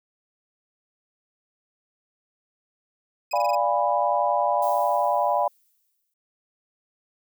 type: tone bursts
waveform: 25% pulse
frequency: 2517 Hz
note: D#7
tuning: 19 cents sharp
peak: -29 dBFS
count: 6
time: 3.31-3.553 s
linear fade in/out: 5 ms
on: 23 ms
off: 21 ms
type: chord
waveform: sine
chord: D diminished seventh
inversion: none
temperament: equal with one note detuned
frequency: 587.3 / 698.5 / 820.1 / 987.8 Hz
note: D5 / F5 / Ab5 / Cb6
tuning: 0 / 0 / -22 / 0 cents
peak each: -25 dBFS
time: 3.33-5.48 s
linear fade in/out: 5 ms
type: noise with exponential decay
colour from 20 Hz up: violet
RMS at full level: -38 dBFS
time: 4.62-6.14 s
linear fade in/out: 5 ms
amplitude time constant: 330 ms
effects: none